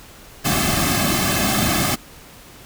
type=noise with comb filter; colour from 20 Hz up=pink; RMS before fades=-19 dBFS; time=0.44-1.96 s; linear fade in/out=20 ms; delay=2.1 ms; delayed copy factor=-1; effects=pink hiss -43 dBFS RMS until 2.65 s